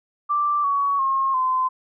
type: tone with pitch steps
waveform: sine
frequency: 1174.7 / 1124.2 / 1076 / 1029.7 Hz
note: D6 / C#6 / C6 / C6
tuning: 0 / +24 / +48 / -28 cents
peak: -18 dBFS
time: 0.29-1.69 s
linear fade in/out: 20 ms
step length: 350 ms
effects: none